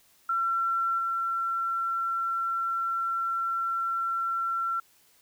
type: tone with level steps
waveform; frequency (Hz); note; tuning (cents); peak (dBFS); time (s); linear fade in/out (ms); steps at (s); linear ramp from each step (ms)
sine; 1355; E6; +47; -24 / -26; 0.29-4.8; 5; 0.98; 10
effects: white hiss -62 dBFS RMS until 5.21 s

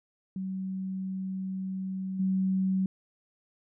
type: tone with level steps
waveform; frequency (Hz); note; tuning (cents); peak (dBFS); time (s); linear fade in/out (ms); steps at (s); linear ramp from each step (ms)
sine; 189.4; F#3; +41; -31 / -24; 0.36-2.86; 2; 2.19; 10
effects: none

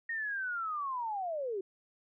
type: linear sweep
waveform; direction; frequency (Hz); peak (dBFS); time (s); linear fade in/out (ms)
sine; down; 1867 to 365.2; -33; 0.09-1.61; 5
effects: none

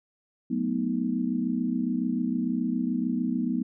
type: chord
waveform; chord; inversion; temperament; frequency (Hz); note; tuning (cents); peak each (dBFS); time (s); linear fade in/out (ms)
sine; B dominant seventh; second; equal with one note detuned; 185 / 220 / 246.9 / 312.7; F#3 / A3 / B3 / D#4; 0 / 0 / 0 / +9; -32 / -31 / -27 / -33; 0.5-3.63; 10
effects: none

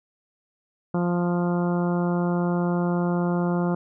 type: harmonic tone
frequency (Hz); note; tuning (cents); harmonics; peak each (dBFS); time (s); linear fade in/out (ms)
175.1; F3; +5; 1 / 2 / 3 / 4 / 5 / 6 / 7 / 8; -22 / -28 / -32 / -34 / -36 / -38 / -39 / -40; 0.94-3.75; 5
effects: none

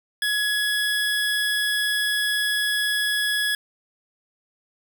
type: tone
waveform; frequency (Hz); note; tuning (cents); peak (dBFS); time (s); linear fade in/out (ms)
25% pulse; 1682; G#6; +22; -17; 0.22-3.55; 2
effects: none

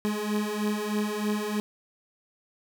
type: beating tone pair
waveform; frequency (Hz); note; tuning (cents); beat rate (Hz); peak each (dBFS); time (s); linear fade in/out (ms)
30% pulse; 208.2 / 211.4; G#3 / G#3; +5 / +31; 3.2; -28 / -26; 0.05-1.6; 0
effects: none

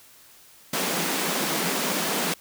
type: high-pass noise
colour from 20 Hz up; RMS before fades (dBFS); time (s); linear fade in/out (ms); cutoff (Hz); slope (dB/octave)
pink; -26; 0.73-2.34; 5; 160; 96
effects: white hiss -52 dBFS RMS until 2.4 s

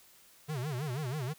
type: tone with vibrato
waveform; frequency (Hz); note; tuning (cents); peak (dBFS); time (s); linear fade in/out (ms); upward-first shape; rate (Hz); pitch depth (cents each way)
square; 137.9; C#3; -9; -34; 0.48-1.34; 20; sine; 6.2; 230
effects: white hiss -60 dBFS RMS until 1.38 s

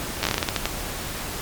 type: slowing click train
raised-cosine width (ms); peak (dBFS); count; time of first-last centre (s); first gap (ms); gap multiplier
0.2; -4; 12; 0.23-0.656; 10; 1.25
effects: pink hiss -31 dBFS RMS until 1.41 s + MP3 96 kbps

